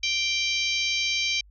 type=harmonic tone; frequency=784 Hz; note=G5; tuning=in tune; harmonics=3 / 4 / 5 / 6 / 7 / 8; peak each=-27 / -29 / -31 / -33 / -34 / -35 dBFS; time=0.03-1.41 s; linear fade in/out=5 ms; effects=added 50 Hz sine -50 dBFS peak until 1.5 s